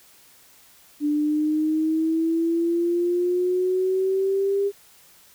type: exponential sweep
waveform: sine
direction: up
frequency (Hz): 293.7 to 402.3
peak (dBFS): -19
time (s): 1-4.72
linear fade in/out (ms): 50
effects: white hiss -53 dBFS RMS until 5.34 s